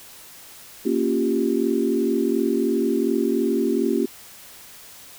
sine chord, G half-diminished seventh, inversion first, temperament equal, 233.1 / 277.2 / 349.2 / 392 Hz, Bb3 / Db4 / F4 / G4, 0 / 0 / 0 / 0 cents, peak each -24 dBFS, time 0.85-4.06 s, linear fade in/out 10 ms, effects white hiss -44 dBFS RMS until 5.18 s

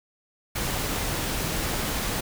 sine tone in noise, 164.6 Hz, E3, 2 cents flat, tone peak -35 dBFS, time 1.39-1.61 s, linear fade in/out 10 ms, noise pink, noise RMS -28 dBFS, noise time 0.55-2.21 s, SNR -10 dB, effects none

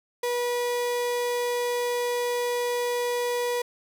35% pulse tone, 485.5 Hz, B4, 30 cents flat, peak -23 dBFS, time 0.23-3.62 s, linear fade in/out 5 ms, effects none

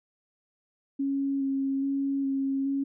sine tone with vibrato, 273.6 Hz, C#4, 23 cents flat, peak -25 dBFS, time 0.99-2.84 s, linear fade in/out 10 ms, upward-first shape square, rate 1.2 Hz, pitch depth 13 cents each way, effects none

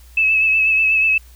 sine tone with vibrato, 2600 Hz, E7, 24 cents flat, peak -12 dBFS, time 0.17-1.18 s, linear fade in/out 5 ms, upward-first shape sine, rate 8.2 Hz, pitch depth 31 cents each way, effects added 60 Hz sine -41 dBFS peak until 1.35 s + white hiss -51 dBFS RMS until 1.35 s

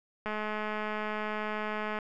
click train, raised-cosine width 0.5 ms, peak -20 dBFS, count 369, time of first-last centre 0.26-1.988 s, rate 213 Hz, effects none

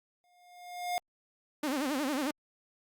square tone with exponential growth, 712 Hz, F5, 33 cents sharp, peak -29 dBFS, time 0.24-0.98 s, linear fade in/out 0 ms, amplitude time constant 160 ms
sawtooth tone with vibrato, 280.1 Hz, C#4, 18 cents sharp, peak -26 dBFS, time 1.63-2.31 s, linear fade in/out 5 ms, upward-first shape sine, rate 11 Hz, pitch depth 170 cents each way
effects Opus 48 kbps

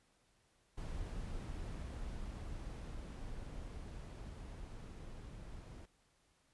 brown noise with level ramp, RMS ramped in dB -43 to -50 dBFS, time 0.77-5.86 s, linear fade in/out 10 ms, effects pink hiss -74 dBFS RMS until 6.53 s + resampled to 24000 Hz

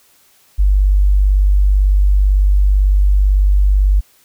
sine tone, 49 Hz, G1, in tune, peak -8 dBFS, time 0.58-4.01 s, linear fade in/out 20 ms, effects white hiss -52 dBFS RMS until 4.24 s

